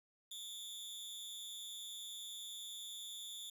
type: tone with amplitude modulation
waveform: sawtooth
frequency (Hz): 3520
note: A7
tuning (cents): 0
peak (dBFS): -39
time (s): 0.31-3.5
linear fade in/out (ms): 5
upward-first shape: sine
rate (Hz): 210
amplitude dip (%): 85
effects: 11-bit